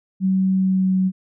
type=tone with pitch glide; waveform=sine; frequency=189.4 to 187.44 Hz; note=F#3 to F#3; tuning=+41 to +23 cents; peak=-15 dBFS; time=0.2-1.12 s; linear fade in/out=50 ms; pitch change=-18 cents; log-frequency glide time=0.54-0.96 s; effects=none